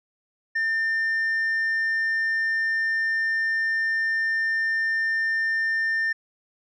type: tone with tanh clipping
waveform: sine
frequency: 1800 Hz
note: A6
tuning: 39 cents sharp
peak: -22 dBFS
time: 0.55-6.13 s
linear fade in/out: 10 ms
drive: 2 dB
effects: none